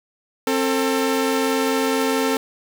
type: tone pair together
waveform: sawtooth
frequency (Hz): 265.8 / 447.1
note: C4 / A4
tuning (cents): +27 / +28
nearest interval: major sixth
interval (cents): 901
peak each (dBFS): -17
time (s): 0.47-2.37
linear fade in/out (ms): 2
effects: 8-bit